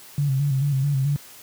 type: tone with vibrato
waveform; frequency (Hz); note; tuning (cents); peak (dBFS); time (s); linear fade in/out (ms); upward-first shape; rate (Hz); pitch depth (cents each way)
sine; 138.59; C#3; 0; -18; 0.18-1.16; 0; square; 4.6; 64
effects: white hiss -45 dBFS RMS until 1.42 s + high-pass 80 Hz 12 dB/octave